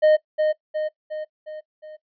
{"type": "tone with echo", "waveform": "triangle", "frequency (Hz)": 616, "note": "D#5", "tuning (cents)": -17, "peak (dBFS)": -10, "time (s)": [0.02, 0.17], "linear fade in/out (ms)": 20, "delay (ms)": 360, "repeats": 5, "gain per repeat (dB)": -5, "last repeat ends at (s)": 1.97, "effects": ["noise-tail reverb RT60 0.1 s tail -18 dB re dry", "resampled to 11025 Hz"]}